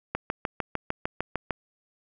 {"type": "click train", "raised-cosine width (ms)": 0.5, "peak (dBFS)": -12, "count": 10, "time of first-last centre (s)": [0.15, 1.507], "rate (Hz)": 6.63, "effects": []}